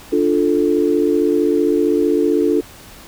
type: chord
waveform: sine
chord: D minor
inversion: none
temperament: equal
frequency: 293.7 / 349.2 / 440 Hz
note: D4 / F4 / A4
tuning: 0 / 0 / 0 cents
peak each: -17 dBFS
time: 0.12-2.61 s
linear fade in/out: 10 ms
effects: pink hiss -40 dBFS RMS until 3.07 s